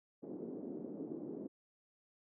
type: band-pass noise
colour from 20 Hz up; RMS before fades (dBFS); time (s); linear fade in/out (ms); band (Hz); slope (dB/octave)
white; -45; 0.22-1.48; 20; 210 to 380; 24
effects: none